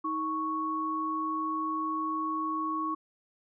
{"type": "tone pair together", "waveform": "sine", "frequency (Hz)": [315.6, 1108.7], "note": ["D#4", "C#6"], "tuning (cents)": [25, 0], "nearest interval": "octave + minor seventh", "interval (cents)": 2175, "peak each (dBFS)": [-34, -30], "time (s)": [0.04, 2.95], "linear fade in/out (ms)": 10, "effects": []}